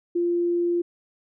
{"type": "tone", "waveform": "sine", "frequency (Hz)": 346.6, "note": "F4", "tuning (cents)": -13, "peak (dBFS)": -20, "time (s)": [0.15, 0.82], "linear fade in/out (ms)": 10, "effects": []}